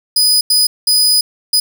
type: tone bursts at uneven times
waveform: sawtooth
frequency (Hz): 4978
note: D#8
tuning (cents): 0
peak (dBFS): -6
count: 4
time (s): 0.16-0.41 / 0.5-0.67 / 0.87-1.21 / 1.53-1.6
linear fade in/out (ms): 5
effects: none